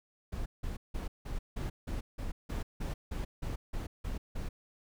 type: noise bursts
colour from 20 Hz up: brown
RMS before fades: -36 dBFS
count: 14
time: 0.32-4.49 s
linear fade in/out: 10 ms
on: 140 ms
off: 170 ms
effects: none